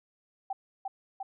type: tone with echo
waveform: sine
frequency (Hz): 776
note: G5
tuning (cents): -18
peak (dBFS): -30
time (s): 0.5-0.53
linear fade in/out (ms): 5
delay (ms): 350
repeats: 2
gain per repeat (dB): -2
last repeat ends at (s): 1.23
effects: none